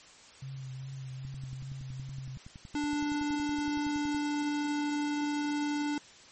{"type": "tone with vibrato", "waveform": "sine", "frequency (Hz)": 132.6, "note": "C3", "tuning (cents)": 23, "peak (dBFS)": -38, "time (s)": [0.42, 2.37], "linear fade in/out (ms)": 5, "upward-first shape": "triangle", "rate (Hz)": 2.5, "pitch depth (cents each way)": 38}
{"type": "click train", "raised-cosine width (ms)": 5, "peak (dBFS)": -34, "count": 32, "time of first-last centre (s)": [1.25, 4.147], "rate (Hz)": 10.7}
{"type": "tone", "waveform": "square", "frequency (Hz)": 293.7, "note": "D4", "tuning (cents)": 0, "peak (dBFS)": -30, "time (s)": [2.75, 5.98], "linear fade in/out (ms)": 2}
{"effects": ["white hiss -54 dBFS RMS until 6.31 s", "MP3 32 kbps"]}